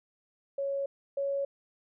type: tone pair in turn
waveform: sine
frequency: 554.4 / 556.5 Hz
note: C#5 / C#5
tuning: 0 / +7 cents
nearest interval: unison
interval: 7 cents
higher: second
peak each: -29 / -28 dBFS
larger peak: second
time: 0.58-0.86 / 1.17-1.45 s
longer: neither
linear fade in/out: 5 ms
effects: none